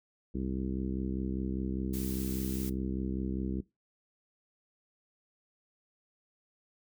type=harmonic tone; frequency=65 Hz; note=C2; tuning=11 cents flat; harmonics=1 / 2 / 3 / 4 / 5 / 6 / 7; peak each=-37 / -43 / -36 / -40 / -39 / -45 / -50 dBFS; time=0.34-3.61 s; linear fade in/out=10 ms
type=noise; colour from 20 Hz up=blue; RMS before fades=-43 dBFS; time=1.93-2.7 s; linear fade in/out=10 ms
effects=noise-tail reverb RT60 0.2 s tail -19 dB re dry